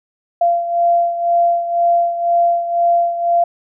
sine beating tone pair, 688 / 690 Hz, F5 / F5, -26 / -21 cents, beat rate 2 Hz, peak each -13 / -19 dBFS, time 0.41-3.44 s, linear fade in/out 5 ms, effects none

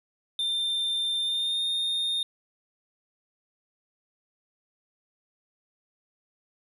triangle tone with pitch glide, 3589 to 3662 Hz, A7 to A#7, +34 to -32 cents, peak -24 dBFS, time 0.39-2.23 s, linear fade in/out 2 ms, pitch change +34 cents, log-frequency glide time 1.19-1.61 s, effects none

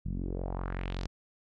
sawtooth tone with low-pass filter sweep, 45.23 Hz, F#1, 39 cents flat, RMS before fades -35 dBFS, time 0.05-1.07 s, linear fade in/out 10 ms, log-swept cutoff 160 to 5700 Hz, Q 2.5, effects none

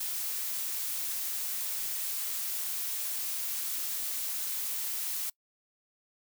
blue noise, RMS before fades -34 dBFS, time 0-5.3 s, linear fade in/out 5 ms, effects noise-tail reverb RT60 0.1 s tail -25 dB re dry

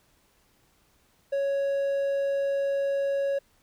triangle tone, 555 Hz, C#5, 2 cents sharp, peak -22 dBFS, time 1.32-3.39 s, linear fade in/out 10 ms, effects pink hiss -65 dBFS RMS until 3.62 s

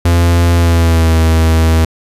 45% pulse tone with pitch glide, 85.6 to 80.84 Hz, F2 to E2, -34 to -33 cents, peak -7 dBFS, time 0.05-1.85 s, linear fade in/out 5 ms, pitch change -99 cents, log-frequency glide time 0.53-1.18 s, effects resampled to 32000 Hz

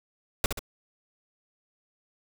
pink noise with echo, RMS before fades -23 dBFS, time 0.44-0.46 s, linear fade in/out 2 ms, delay 66 ms, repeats 2, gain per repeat -6 dB, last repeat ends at 0.592 s, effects none

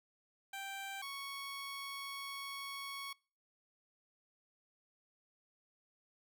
15% pulse tone pair in turn, 784 / 1108.7 Hz, G5 / C#6, 0 / 0 cents, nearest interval tritone, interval 600 cents, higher second, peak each -36 / -36 dBFS, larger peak neither, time 0.53-1.02 / 1.02-3.13 s, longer second, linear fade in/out 5 ms, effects noise-tail reverb RT60 0.4 s tail -25 dB re dry

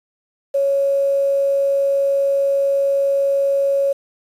sine tone with quantisation, 554.4 Hz, C#5, in tune, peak -14 dBFS, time 0.54-3.93 s, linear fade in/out 10 ms, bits 7, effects resampled to 32000 Hz

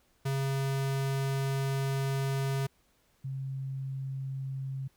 square / sine tone pair in turn, 136.1 / 134.23 Hz, C#3 / C3, -31 / +45 cents, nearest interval unison, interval 24 cents, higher first, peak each -29 / -33 dBFS, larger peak first, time 0.25-2.67 / 3.24-4.88 s, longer first, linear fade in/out 10 ms, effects pink hiss -69 dBFS RMS until 4.96 s

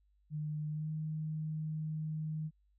sine tone with pitch glide, 151.8 to 155.53 Hz, D#3 to D#3, -42 to 0 cents, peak -35 dBFS, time 0.3-2.51 s, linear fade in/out 50 ms, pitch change +42 cents, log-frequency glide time 0.7-0.89 s, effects added 50 Hz sine -68 dBFS peak until 2.78 s

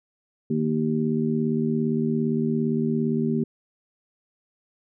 harmonic tone, 77.5 Hz, D#2, 6 cents flat, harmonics 2 / 3 / 4 / 5, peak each -27 / -23 / -35 / -28 dBFS, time 0.5-3.44 s, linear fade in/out 5 ms, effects none

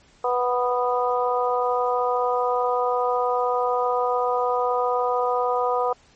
harmonic tone, 246.9 Hz, B3, in tune, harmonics 2 / 3 / 4 / 5, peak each -23 / -25 / -26 / -27 dBFS, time 0.24-5.93 s, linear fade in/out 5 ms, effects pink hiss -56 dBFS RMS until 6.15 s + MP3 32 kbps

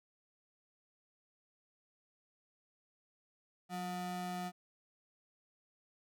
square ring-modulated tone, 268.8 Hz, C4, 47 cents sharp, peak -36 dBFS, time 3.69-4.52 s, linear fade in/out 50 ms, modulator 451 Hz, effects none

